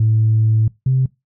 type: tone pair in turn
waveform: sine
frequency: 110 / 130.81 Hz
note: A2 / C3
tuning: 0 / 0 cents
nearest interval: minor third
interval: 300 cents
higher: second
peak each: -10 / -11 dBFS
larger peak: first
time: 0-0.68 / 0.86-1.06 s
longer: first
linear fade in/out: 5 ms
effects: noise-tail reverb RT60 0.2 s tail -22 dB re dry + tanh soft clip ceiling -7 dBFS